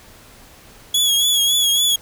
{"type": "tone with vibrato", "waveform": "sawtooth", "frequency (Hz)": 3355, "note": "G#7", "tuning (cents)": 17, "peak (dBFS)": -11, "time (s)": [0.94, 1.96], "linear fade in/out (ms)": 5, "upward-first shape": "triangle", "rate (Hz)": 3.6, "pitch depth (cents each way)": 58, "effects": ["pink hiss -45 dBFS RMS until 2.01 s"]}